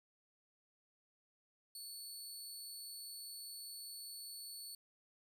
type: tone with amplitude modulation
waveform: 20% pulse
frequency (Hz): 4435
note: C#8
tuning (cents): 0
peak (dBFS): -40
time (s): 1.75-4.75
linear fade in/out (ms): 2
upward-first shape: sine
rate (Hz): 290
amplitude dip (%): 30
effects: none